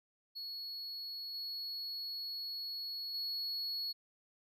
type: tone with level steps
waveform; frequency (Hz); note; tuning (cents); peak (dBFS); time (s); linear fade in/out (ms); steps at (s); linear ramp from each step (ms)
triangle; 4360; C#8; -29; -40 / -38 / -35; 0.35-3.93; 20; 1.34 / 3.14; 5
effects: none